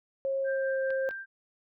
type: tone with pitch glide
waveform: sine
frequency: 541 to 532.3 Hz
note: C#5 to C5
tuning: -42 to +30 cents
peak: -27 dBFS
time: 0.25-1.09 s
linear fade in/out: 0 ms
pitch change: -28 cents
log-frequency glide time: 0.43-0.8 s
type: tone with tremolo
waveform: sine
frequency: 1579 Hz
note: G6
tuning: 12 cents sharp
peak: -34 dBFS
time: 0.44-1.26 s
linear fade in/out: 50 ms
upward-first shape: sine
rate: 4.9 Hz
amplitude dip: 30%
type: clicks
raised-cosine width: 0.3 ms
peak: -31 dBFS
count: 2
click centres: 0.905 / 1.11 s
effects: none